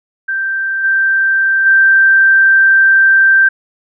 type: tone with level steps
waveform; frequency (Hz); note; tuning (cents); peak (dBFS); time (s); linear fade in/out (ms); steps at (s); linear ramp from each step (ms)
sine; 1568; G6; 0; -14 / -9 / -5; 0.28-3.49; 10; 0.83 / 1.65; 20
effects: none